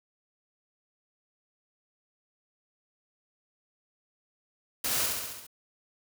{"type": "noise with echo", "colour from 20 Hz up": "white", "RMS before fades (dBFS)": -30, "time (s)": [4.84, 5.06], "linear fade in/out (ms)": 5, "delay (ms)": 68, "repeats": 6, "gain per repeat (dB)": -3, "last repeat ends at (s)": 5.468, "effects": []}